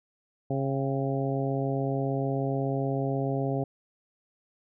harmonic tone with a mistuned harmonic, 136.4 Hz, C#3, 28 cents flat, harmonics 1 / 2 / 3 / 4 / 5 / 6, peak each -29 / -32 / -33 / -35 / -35 / -41 dBFS, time 0.5-3.64 s, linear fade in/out 5 ms, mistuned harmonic 6, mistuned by -58 cents, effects none

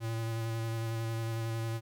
square tone with vibrato, 113.6 Hz, A#2, 44 cents flat, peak -33 dBFS, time 0-1.81 s, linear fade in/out 50 ms, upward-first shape square, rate 11 Hz, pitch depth 13 cents each way, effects none

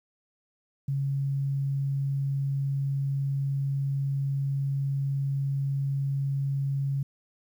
sine tone, 138.2 Hz, C#3, 5 cents flat, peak -25 dBFS, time 0.88-7.03 s, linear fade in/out 5 ms, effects 10-bit

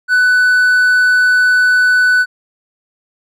triangle tone, 1494 Hz, F#6, 16 cents sharp, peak -6 dBFS, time 0.08-2.26 s, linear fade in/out 50 ms, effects none

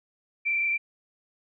sine tone with frequency modulation, 2349 Hz, D7, in tune, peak -23 dBFS, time 0.45-0.78 s, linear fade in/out 20 ms, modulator 28.6 Hz, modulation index 1.3, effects none

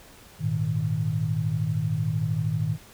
sine chord, Ab suspended second, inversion none, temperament just, 103.83 / 116.8 / 155.74 Hz, Ab2 / Bb2 / Eb3, 0 / +4 / +2 cents, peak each -29 / -28 / -26 dBFS, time 0.39-2.78 s, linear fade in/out 50 ms, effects pink hiss -50 dBFS RMS until 2.93 s

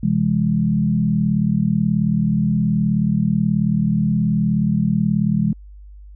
sine chord, C augmented, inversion none, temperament equal with one note detuned, 130.81 / 168.96 / 207.7 Hz, C3 / E3 / G#3, 0 / +43 / 0 cents, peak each -22 / -19 / -18 dBFS, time 0.03-5.53 s, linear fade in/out 5 ms, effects added 50 Hz sine -37 dBFS peak until 6.15 s

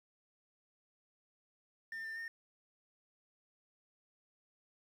triangle tone with pitch steps, 1804 / 1791 / 1828 Hz, A6 / A6 / A#6, +43 / +30 / -34 cents, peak -39 dBFS, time 1.92-2.28 s, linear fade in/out 2 ms, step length 120 ms, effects 11-bit

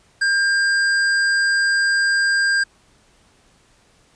sine tone with tanh clipping, 1600 Hz, G6, 35 cents sharp, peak -17 dBFS, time 0.21-2.64 s, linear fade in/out 10 ms, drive 15 dB, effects pink hiss -56 dBFS RMS until 4.15 s + resampled to 22050 Hz

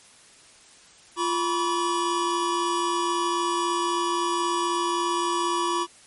square tone cluster, 346.6 / 976 / 1139 Hz, F4 / B5 / C#6, -13 / -21 / +47 cents, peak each -28 dBFS, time 1.16-5.87 s, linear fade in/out 50 ms, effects white hiss -52 dBFS RMS until 6.06 s + MP3 48 kbps

